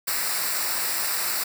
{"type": "noise with comb filter", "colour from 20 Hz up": "white", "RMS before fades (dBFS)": -26, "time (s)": [0.07, 1.44], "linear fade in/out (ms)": 10, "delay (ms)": 0.31, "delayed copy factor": -0.7, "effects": []}